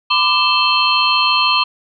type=tone cluster; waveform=sine; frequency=1008 / 1182 / 2642 / 3127 / 4235 Hz; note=B5 / D6 / E7 / G7 / C8; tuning=+35 / +11 / +3 / -5 / +20 cents; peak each=-18 dBFS; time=0.1-1.64 s; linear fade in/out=10 ms; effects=none